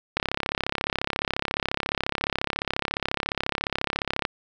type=click train; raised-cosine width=0.3 ms; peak=-8 dBFS; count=141; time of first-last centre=0.17-4.252 s; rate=34.3 Hz; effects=none